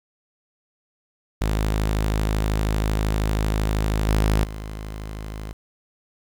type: tone with level steps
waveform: sawtooth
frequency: 52.8 Hz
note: G#1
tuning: 29 cents sharp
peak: -16 / -13 / -27 dBFS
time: 1.41-5.53 s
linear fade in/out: 5 ms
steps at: 4.08 / 4.44 s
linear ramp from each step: 2 ms
effects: 9-bit